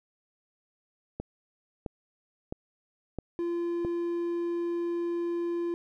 click train, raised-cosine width 2 ms, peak -20 dBFS, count 5, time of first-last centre 1.2-3.849 s, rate 1.51 Hz
triangle tone, 343.4 Hz, F4, 29 cents flat, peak -26 dBFS, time 3.39-5.74 s, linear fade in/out 0 ms
effects none

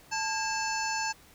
harmonic tone with a mistuned harmonic, 880 Hz, A5, in tune, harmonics 1 / 2 / 3 / 5 / 6 / 7 / 8, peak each -32 / -35 / -37 / -39 / -40 / -40 / -41 dBFS, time 0.11-1.13 s, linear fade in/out 20 ms, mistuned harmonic 2, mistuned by -140 cents, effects pink hiss -56 dBFS RMS until 1.34 s

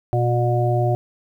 harmonic tone, 120.6 Hz, B2, 41 cents flat, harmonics 1 / 3 / 5 / 6, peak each -18 / -24 / -25 / -24 dBFS, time 0.13-0.95 s, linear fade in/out 0 ms, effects 9-bit

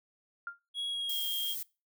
sine tone with exponential decay, 1396.9 Hz, F6, in tune, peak -32 dBFS, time 0.47-0.59 s, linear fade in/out 2 ms, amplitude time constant 25 ms
triangle tone with pitch glide, 3322 to 3237 Hz, G#7 to G#7, 0 to -45 cents, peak -31 dBFS, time 0.74-1.56 s, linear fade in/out 50 ms, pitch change -45 cents, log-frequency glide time 0.87-1.27 s
violet noise, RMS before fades -38 dBFS, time 1.09-1.63 s, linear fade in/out 5 ms
effects noise-tail reverb RT60 0.3 s tail -23 dB re dry

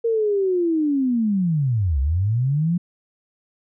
sine linear two-way sweep, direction down then up, 466.2 to 63.8 to 179.1 Hz, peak -17 dBFS, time 0.04-2.78 s, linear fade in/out 10 ms, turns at 2 s, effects none

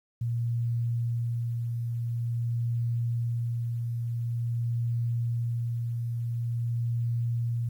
sine tone with tremolo, 117.8 Hz, A#2, 19 cents sharp, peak -25 dBFS, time 0.21-7.69 s, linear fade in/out 5 ms, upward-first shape sine, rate 0.47 Hz, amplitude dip 30%, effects 10-bit

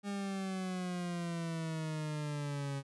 40% pulse exponential sweep, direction down, 202.9 to 137.5 Hz, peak -35 dBFS, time 0.03-2.83 s, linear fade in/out 50 ms, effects resampled to 24000 Hz

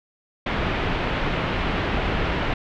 pink low-pass noise, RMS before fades -24 dBFS, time 0.46-2.54 s, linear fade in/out 5 ms, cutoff 3100 Hz, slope 24 dB/octave, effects none

